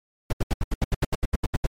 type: noise bursts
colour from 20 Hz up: brown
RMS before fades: -21 dBFS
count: 14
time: 0.3-1.667 s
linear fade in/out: 5 ms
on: 28 ms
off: 75 ms
effects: MP3 64 kbps